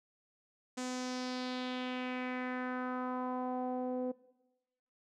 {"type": "tone with low-pass filter sweep", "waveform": "sawtooth", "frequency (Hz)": 252.7, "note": "B3", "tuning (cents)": 40, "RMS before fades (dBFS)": -38, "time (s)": [0.77, 4.12], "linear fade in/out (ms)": 10, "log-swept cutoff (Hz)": [7500, 520], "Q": 2.7, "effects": ["noise-tail reverb RT60 1.0 s tail -19 dB re dry"]}